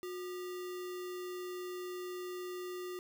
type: tone with sample-and-hold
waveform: sine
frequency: 361.9 Hz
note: F#4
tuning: 38 cents flat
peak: -39 dBFS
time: 0.03-2.99 s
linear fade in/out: 0 ms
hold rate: 1575 Hz
effects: none